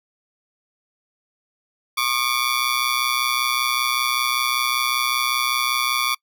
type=ring-modulated tone; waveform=15% pulse; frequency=1150 Hz; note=D6; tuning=37 cents flat; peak=-10 dBFS; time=1.97-6.15 s; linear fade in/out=10 ms; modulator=62.6 Hz; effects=noise-tail reverb RT60 0.1 s tail -26 dB re dry